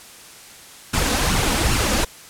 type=noise with flanger; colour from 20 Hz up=pink; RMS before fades=-19 dBFS; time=0.93-2.05 s; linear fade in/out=10 ms; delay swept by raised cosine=0.71 to 4.01 ms; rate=2.5 Hz; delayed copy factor=+0.55; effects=white hiss -42 dBFS RMS until 2.29 s + low-pass 11000 Hz 12 dB/octave